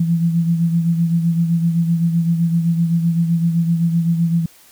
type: beating tone pair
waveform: sine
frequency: 167.1 / 174.9 Hz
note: E3 / F3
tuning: +24 / +3 cents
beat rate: 7.8 Hz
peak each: -14 / -23 dBFS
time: 0-4.46 s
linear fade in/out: 5 ms
effects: white hiss -48 dBFS RMS until 4.71 s